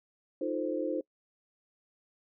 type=chord; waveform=sine; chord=F dominant seventh; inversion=third; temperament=equal; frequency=311.1 / 349.2 / 440 / 523.3 Hz; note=Eb4 / F4 / A4 / C5; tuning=0 / 0 / 0 / 0 cents; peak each=-34 / -36 / -38 / -34 dBFS; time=0.41-1.01 s; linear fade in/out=5 ms; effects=noise-tail reverb RT60 0.1 s tail -24 dB re dry